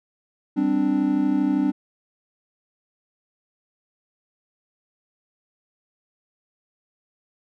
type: chord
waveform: triangle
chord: G suspended fourth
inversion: none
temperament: just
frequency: 196 / 261.3 / 294 Hz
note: G3 / C4 / D4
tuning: 0 / -2 / +2 cents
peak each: -24 / -21 / -19 dBFS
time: 0.56-1.72 s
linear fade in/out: 20 ms
effects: none